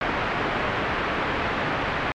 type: low-pass noise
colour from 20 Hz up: white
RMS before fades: -25 dBFS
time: 0.01-2.12 s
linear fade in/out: 2 ms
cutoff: 1900 Hz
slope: 12 dB/octave
effects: low-pass 3000 Hz 12 dB/octave + MP3 96 kbps